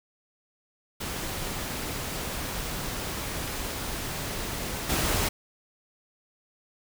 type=noise with level steps; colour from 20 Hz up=pink; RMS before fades=-33 / -26 dBFS; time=1-5.29 s; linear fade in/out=10 ms; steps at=4.89 s; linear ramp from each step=10 ms; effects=none